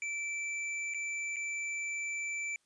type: tone with dropouts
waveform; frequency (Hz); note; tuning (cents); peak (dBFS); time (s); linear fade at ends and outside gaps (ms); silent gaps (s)
square; 2329; D7; -15; -35; 0.02-2.56; 1; 0.938-0.945 / 1.36-1.366
effects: white hiss -74 dBFS RMS until 2.65 s + resampled to 22050 Hz